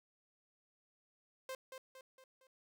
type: tone with echo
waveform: sawtooth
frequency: 523.3 Hz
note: C5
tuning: in tune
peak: -38 dBFS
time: 1.49-1.55 s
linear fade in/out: 2 ms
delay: 230 ms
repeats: 4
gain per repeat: -6 dB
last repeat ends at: 2.47 s
effects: none